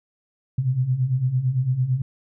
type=beating tone pair; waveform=sine; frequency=122.5 / 131.4 Hz; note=B2 / C3; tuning=-14 / +8 cents; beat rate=8.9 Hz; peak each=-25 / -20 dBFS; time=0.58-2.02 s; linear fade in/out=5 ms; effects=none